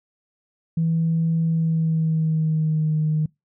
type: tone with pitch glide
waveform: sine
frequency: 163.8 to 154.61 Hz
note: E3 to D#3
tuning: -11 to -11 cents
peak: -17 dBFS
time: 0.77-3.26 s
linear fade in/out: 5 ms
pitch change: -100 cents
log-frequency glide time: 1.44-2.97 s
effects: noise-tail reverb RT60 0.2 s tail -25 dB re dry + tanh soft clip ceiling -13 dBFS